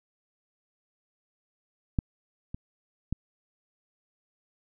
clicks, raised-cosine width 5 ms, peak -12 / -23 / -16 dBFS, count 3, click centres 1.988 / 2.545 / 3.126 s, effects none

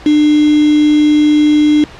sine tone with quantisation, 300 Hz, D4, 37 cents sharp, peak -6 dBFS, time 0.06-1.84 s, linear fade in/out 2 ms, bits 3, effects pink hiss -34 dBFS RMS until 1.99 s + low-pass 4000 Hz 12 dB/octave

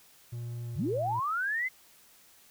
triangle tone with pitch glide, 118.9 to 116.05 Hz, A#2 to A#2, +35 to -7 cents, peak -33 dBFS, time 0.32-1.2 s, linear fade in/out 10 ms, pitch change -42 cents, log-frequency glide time 0.64-1.08 s
sine linear sweep, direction up, 70.6 to 2093 Hz, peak -28 dBFS, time 0.75-1.69 s, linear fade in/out 20 ms
effects white hiss -59 dBFS RMS until 2.5 s

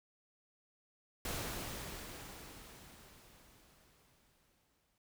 pink noise with exponential decay, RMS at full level -39 dBFS, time 1.25-4.98 s, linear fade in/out 2 ms, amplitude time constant 810 ms, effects none

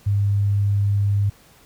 sine tone, 101 Hz, G#2, 48 cents flat, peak -16 dBFS, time 0.06-1.3 s, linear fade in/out 10 ms, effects pink hiss -52 dBFS RMS until 1.65 s

